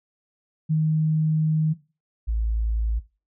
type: tone pair in turn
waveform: sine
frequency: 156.4 / 55.3 Hz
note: D#3 / A1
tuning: +9 / +9 cents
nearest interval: octave + tritone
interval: 1800 cents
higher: first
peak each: -18 / -21 dBFS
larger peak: first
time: 0.69-1.74 / 2.27-3 s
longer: first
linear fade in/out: 20 ms
effects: noise-tail reverb RT60 0.3 s tail -17 dB re dry